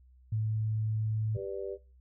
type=tone; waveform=sine; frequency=109 Hz; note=A2; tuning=16 cents flat; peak=-28 dBFS; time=0.32-1.37 s; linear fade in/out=5 ms
type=chord; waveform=sine; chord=G major; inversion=none; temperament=just; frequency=392 / 490 / 588 Hz; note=G4 / B4 / D5; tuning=0 / -14 / +2 cents; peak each=-37 / -40 / -41 dBFS; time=1.34-1.78 s; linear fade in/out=50 ms
effects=noise-tail reverb RT60 0.3 s tail -17 dB re dry + added 63 Hz sine -56 dBFS peak until 2 s

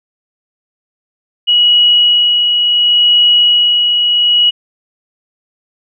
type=tone with tremolo; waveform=sine; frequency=2914 Hz; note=F#7; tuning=27 cents flat; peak=-5 dBFS; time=1.47-4.51 s; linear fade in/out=20 ms; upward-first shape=sine; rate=0.7 Hz; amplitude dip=35%; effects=none

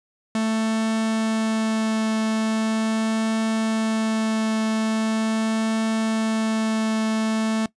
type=tone with vibrato; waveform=45% pulse; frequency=220.8 Hz; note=A3; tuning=6 cents sharp; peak=-20 dBFS; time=0.35-7.66 s; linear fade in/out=2 ms; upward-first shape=triangle; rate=0.41 Hz; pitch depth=9 cents each way; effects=noise-tail reverb RT60 0.1 s tail -19 dB re dry + resampled to 22050 Hz

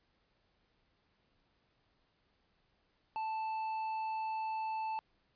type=tone with tanh clipping; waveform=sine; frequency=880 Hz; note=A5; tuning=in tune; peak=-36 dBFS; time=3.16-4.99 s; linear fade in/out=0 ms; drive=7 dB; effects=pink hiss -75 dBFS RMS until 5.35 s + resampled to 11025 Hz

